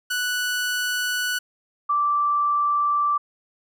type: tone pair in turn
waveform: sawtooth / sine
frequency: 1480 / 1169.2 Hz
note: F#6 / D6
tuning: 0 / -8 cents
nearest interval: major third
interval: 408 cents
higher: first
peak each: -19 / -18 dBFS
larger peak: second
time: 0.1-1.39 / 1.89-3.18 s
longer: neither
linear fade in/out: 10 ms
effects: none